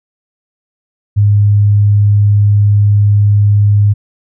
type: tone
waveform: sine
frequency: 102.9 Hz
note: G#2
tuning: 16 cents flat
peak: -5 dBFS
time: 1.16-3.94 s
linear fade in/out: 20 ms
effects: none